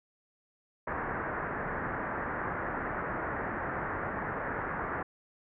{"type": "low-pass noise", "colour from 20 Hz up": "white", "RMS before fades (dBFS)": -35, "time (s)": [0.87, 5.03], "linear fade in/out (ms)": 5, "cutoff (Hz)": 1800, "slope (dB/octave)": 48, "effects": []}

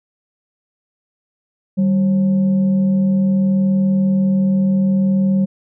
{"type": "tone with frequency modulation", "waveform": "sine", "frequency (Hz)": 192.8, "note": "G3", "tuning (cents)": -28, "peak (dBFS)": -12, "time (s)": [1.77, 5.46], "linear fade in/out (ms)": 20, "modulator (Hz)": 345, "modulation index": 0.29, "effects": []}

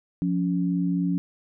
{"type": "tone pair together", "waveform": "sine", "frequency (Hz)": [176.83, 280.7], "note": ["F3", "C#4"], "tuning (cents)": [22, 22], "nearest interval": "minor sixth", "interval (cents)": 800, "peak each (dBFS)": [-23, -26], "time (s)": [0.22, 1.18], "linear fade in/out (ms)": 0, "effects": []}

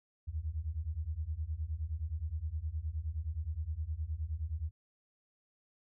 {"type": "beating tone pair", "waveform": "sine", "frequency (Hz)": [73.42, 83.02], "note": ["D2", "E2"], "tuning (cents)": [0, 13], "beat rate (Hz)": 9.6, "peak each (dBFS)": [-38, -37], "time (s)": [0.27, 4.71], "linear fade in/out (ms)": 20, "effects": []}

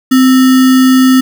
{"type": "tone with sample-and-hold", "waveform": "sine", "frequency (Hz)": 259, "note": "C4", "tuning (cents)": -17, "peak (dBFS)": -3, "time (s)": [0.11, 1.21], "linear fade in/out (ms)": 10, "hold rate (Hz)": 1575, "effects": []}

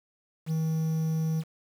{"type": "tone with quantisation", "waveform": "triangle", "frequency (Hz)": 159.6, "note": "D#3", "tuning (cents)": 44, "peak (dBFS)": -23, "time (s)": [0.46, 1.44], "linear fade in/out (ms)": 50, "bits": 8, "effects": []}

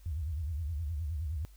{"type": "tone with vibrato", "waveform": "sine", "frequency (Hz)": 77.78, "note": "D#2", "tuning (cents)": 0, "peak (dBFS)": -32, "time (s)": [0.06, 1.45], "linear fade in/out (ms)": 0, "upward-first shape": "sine", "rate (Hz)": 9.6, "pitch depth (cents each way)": 200, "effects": ["added 50 Hz sine -52 dBFS peak until 1.56 s", "white hiss -66 dBFS RMS until 1.56 s"]}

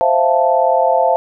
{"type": "chord", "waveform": "sine", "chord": "F major seventh", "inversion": "second", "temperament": "equal", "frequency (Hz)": [523.3, 659.3, 698.5, 880], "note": ["C5", "E5", "F5", "A5"], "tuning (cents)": [0, 0, 0, 0], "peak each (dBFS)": -16, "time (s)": [0.01, 1.16], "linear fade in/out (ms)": 0, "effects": []}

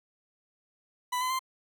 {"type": "tone with pitch steps", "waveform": "40% pulse", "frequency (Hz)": [993, 1018, 1043.6], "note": ["B5", "C6", "C6"], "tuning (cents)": [9, -48, -5], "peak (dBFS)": -27, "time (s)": [1.12, 1.393], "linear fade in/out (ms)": 10, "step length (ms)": 91, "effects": []}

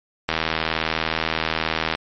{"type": "click train", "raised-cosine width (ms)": 0.3, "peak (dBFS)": -4, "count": 134, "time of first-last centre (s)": [0.29, 1.95], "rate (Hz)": 80.1, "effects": ["MP3 32 kbps"]}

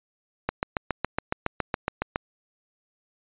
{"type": "click train", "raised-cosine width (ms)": 0.5, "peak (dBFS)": -9, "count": 13, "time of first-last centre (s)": [0.49, 2.159], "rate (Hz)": 7.19, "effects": ["resampled to 8000 Hz"]}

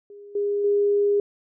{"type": "tone with level steps", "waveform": "sine", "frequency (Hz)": 407.6, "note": "G#4", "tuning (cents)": -32, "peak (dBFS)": [-40, -21, -17], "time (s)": [0.1, 1.2], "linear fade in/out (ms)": 2, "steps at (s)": [0.35, 0.64], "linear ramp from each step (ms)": 5, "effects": []}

